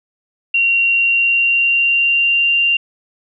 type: tone with pitch glide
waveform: sine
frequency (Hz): 2753 to 2779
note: F7 to F7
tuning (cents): -25 to -9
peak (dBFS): -11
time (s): 0.54-2.77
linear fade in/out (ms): 5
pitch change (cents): +16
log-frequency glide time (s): 0.83-2.56
effects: none